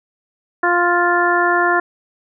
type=harmonic tone; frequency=350.1 Hz; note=F4; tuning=4 cents sharp; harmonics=1 / 2 / 3 / 4 / 5; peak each=-19 / -19 / -19 / -19 / -19 dBFS; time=0.63-1.8 s; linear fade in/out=5 ms; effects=none